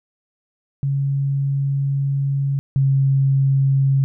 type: tone pair in turn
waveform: sine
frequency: 138.59 / 136.21 Hz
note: C#3 / C#3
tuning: 0 / -30 cents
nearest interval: unison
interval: 30 cents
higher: first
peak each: -17 / -13 dBFS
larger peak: second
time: 0.83-2.59 / 2.76-4.04 s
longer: first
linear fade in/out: 0 ms
effects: none